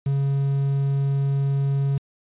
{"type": "tone with quantisation", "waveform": "triangle", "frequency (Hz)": 138.59, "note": "C#3", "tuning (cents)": 0, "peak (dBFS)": -17, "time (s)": [0.06, 1.98], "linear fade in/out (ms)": 5, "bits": 7, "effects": ["resampled to 8000 Hz"]}